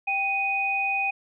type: tone pair together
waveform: sine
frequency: 784.3 / 2490 Hz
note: G5 / D#7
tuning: +1 / +1 cents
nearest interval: octave + minor sixth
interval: 2000 cents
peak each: -28 / -24 dBFS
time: 0.07-1.11 s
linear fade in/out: 10 ms
effects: none